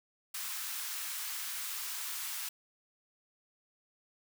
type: high-pass noise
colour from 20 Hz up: white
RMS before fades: -39 dBFS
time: 0.34-2.49 s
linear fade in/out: 5 ms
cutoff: 990 Hz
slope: 24 dB/octave
effects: none